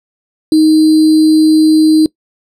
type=tone with sample-and-hold; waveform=sine; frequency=312.6 Hz; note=D#4; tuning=8 cents sharp; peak=-4 dBFS; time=0.52-2.06 s; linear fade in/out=2 ms; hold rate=4410 Hz; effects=noise-tail reverb RT60 0.1 s tail -22 dB re dry + low-pass 10000 Hz 12 dB/octave